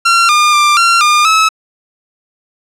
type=tone with pitch steps; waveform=sawtooth; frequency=1369 / 1208 / 1188 / 1371 / 1208 / 1296 Hz; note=F6 / D6 / D6 / F6 / D6 / E6; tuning=-35 / +48 / +20 / -32 / +48 / -30 cents; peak=-3 dBFS; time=0.05-1.49 s; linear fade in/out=10 ms; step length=240 ms; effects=low-pass 8000 Hz 12 dB/octave